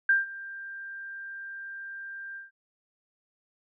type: tone with ADSR envelope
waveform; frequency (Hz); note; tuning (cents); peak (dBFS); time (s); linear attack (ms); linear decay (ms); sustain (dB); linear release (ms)
sine; 1587; G6; +21; -17; 0.09-2.51; 4; 160; -20; 150
effects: none